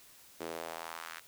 sawtooth tone with high-pass filter sweep, 82.41 Hz, E2, in tune, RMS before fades -43 dBFS, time 0.4-1.2 s, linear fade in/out 10 ms, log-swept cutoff 370 to 1600 Hz, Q 1.7, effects white hiss -58 dBFS RMS until 1.27 s

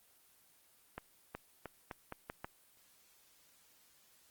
accelerating click train, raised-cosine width 0.5 ms, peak -26 dBFS, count 7, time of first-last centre 0.98-2.445 s, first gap 370 ms, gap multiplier 0.83, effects white hiss -67 dBFS RMS until 4.3 s + Opus 24 kbps

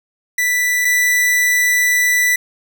45% pulse tone pair in turn, 1975.5 / 1975.5 Hz, B6 / B6, 0 / 0 cents, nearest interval unison, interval 0 cents, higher neither, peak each -14 / -12 dBFS, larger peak second, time 0.38-0.85 / 0.85-2.36 s, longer second, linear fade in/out 5 ms, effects none

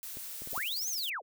blue noise, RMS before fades -42 dBFS, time 0.03-0.59 s, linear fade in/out 0 ms
clicks, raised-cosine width 2 ms, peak -34 dBFS, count 5, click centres 0.171 / 0.42 / 0.474 / 0.531 / 0.578 s
violet noise with tremolo, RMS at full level -37 dBFS, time 0.5-1.1 s, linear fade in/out 10 ms, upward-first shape sine, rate 19 Hz, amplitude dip 55%
sine linear two-way sweep, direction up then down, 282 to 6645 to 341.1 Hz, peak -33 dBFS, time 0.52-1.22 s, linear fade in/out 50 ms, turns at 0.89 s
effects none

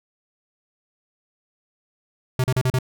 square tone bursts, 128.4 Hz, C3, 32 cents flat, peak -18 dBFS, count 5, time 2.39-2.788 s, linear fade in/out 2 ms, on 50 ms, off 37 ms, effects none

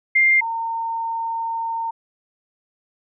sine tone pair in turn, 2105 / 913.1 Hz, C7 / A#5, +10 / -36 cents, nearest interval octave + major second, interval 1446 cents, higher first, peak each -12 / -22 dBFS, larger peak first, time 0.15-0.41 / 0.41-1.91 s, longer second, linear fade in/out 10 ms, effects none

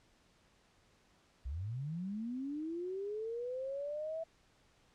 sine linear sweep, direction up, 58.27 to 659.3 Hz, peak -37 dBFS, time 1.45-4.24 s, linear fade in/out 10 ms, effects pink hiss -69 dBFS RMS until 4.94 s + low-pass 7000 Hz 12 dB/octave

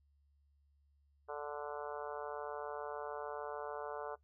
harmonic tone, 146.83 Hz, D3, in tune, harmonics 3 / 4 / 5 / 6 / 7 / 8 / 9 / 10, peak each -44 / -46 / -48 / -50 / -51 / -52 / -53 / -54 dBFS, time 1.28-4.16 s, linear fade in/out 20 ms, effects noise-tail reverb RT60 0.1 s tail -17 dB re dry + added 71 Hz sine -69 dBFS peak until 4.23 s

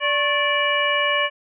harmonic tone with a mistuned harmonic, 583 Hz, D5, 13 cents flat, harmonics 1 / 2 / 3 / 4 / 5, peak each -24 / -24 / -24 / -24 / -24 dBFS, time 0-1.3 s, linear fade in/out 50 ms, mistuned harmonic 2, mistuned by -110 cents, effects none

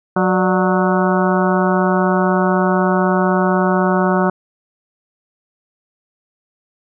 harmonic tone with a mistuned harmonic, 184 Hz, F#3, 9 cents flat, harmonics 1 / 2 / 3 / 4 / 5 / 6 / 7 / 8, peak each -16 / -19 / -21 / -22 / -23 / -24 / -24 / -25 dBFS, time 0.16-4.3 s, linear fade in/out 5 ms, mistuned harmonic 3, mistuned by +93 cents, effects none

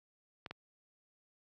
clicks, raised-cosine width 0.3 ms, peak -26 dBFS, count 2, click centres 0.462 / 0.51 s, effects high-pass 80 Hz 12 dB/octave

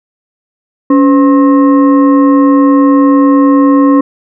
sine tone with frequency modulation, 280.4 Hz, C#4, 20 cents sharp, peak -3 dBFS, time 0.9-4.01 s, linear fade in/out 5 ms, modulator 790 Hz, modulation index 0.62, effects none

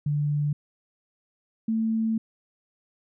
sine tone pair in turn, 146.83 / 222.9 Hz, D3 / A3, 0 / +23 cents, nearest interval perfect fifth, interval 723 cents, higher second, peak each -22 dBFS, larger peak neither, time 0.06-0.53 / 1.68-2.18 s, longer second, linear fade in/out 5 ms, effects none

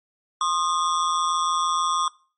square ring-modulated tone, 1147 Hz, D6, 41 cents flat, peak -18 dBFS, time 0.41-2.08 s, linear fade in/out 2 ms, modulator 83.2 Hz, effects noise-tail reverb RT60 0.4 s tail -22 dB re dry + MP3 32 kbps

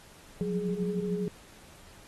sine tone cluster, 173.3 / 180.3 / 192.7 / 416.3 Hz, F3 / F#3 / G3 / G#4, -13 / -45 / -29 / +4 cents, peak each -39 / -31 / -38 / -32 dBFS, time 0.41-1.28 s, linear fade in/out 0 ms, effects pink hiss -54 dBFS RMS until 2.07 s + AAC 32 kbps

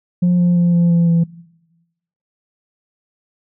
sine tone with pitch steps, 177.5 / 175.56 / 173.65 / 171.75 / 169.88 / 168.02 Hz, F3 / F3 / F3 / F3 / F3 / E3, +28 / +9 / -10 / -29 / -48 / +33 cents, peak -8 dBFS, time 0.22-1.24 s, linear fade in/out 10 ms, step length 170 ms, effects noise-tail reverb RT60 1.0 s tail -22 dB re dry + tanh soft clip ceiling -9 dBFS

